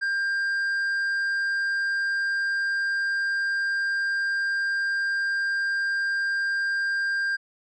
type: tone with tanh clipping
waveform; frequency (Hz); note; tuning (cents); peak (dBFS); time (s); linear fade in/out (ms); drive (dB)
triangle; 1595; G6; +30; -24; 0.01-7.37; 20; 9
effects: none